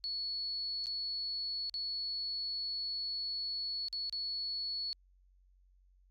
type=tone with dropouts; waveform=sine; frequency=4400 Hz; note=C#8; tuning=14 cents flat; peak=-35 dBFS; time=0.04-4.93 s; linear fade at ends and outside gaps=0 ms; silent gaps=0.859-0.868 / 1.696-1.741 / 3.884-3.928 / 4.096-4.126 s; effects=added 46 Hz sine -63 dBFS peak until 6.1 s + AAC 64 kbps